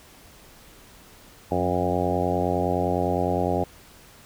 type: harmonic tone with a mistuned harmonic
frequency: 89.8 Hz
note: F2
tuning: 49 cents sharp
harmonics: 1 / 2 / 3 / 4 / 5 / 6 / 7 / 8 / 9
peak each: -30 / -30 / -30 / -30 / -30 / -30 / -30 / -30 / -30 dBFS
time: 1.51-3.64 s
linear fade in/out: 5 ms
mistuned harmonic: 2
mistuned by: -40 cents
effects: pink hiss -50 dBFS RMS until 4.25 s